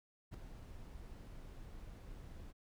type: noise with ADSR envelope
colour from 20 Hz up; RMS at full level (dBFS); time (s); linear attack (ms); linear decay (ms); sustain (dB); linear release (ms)
brown; -43; 0.31-2.53; 33; 3; -8; 30
effects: none